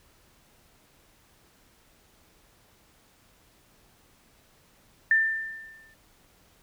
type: tone with exponential decay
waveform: sine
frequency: 1786 Hz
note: A6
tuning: 25 cents sharp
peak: -16 dBFS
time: 5.11-5.94 s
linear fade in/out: 2 ms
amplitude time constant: 180 ms
effects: pink hiss -61 dBFS RMS until 6.62 s